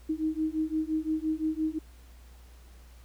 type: beating tone pair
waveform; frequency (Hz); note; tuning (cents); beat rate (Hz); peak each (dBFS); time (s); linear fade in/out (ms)
sine; 311.1 / 316.9; D#4 / D#4; 0 / +32; 5.8; -30; 0.09-1.79; 10
effects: added 60 Hz sine -49 dBFS peak until 3.04 s + pink hiss -60 dBFS RMS until 3.04 s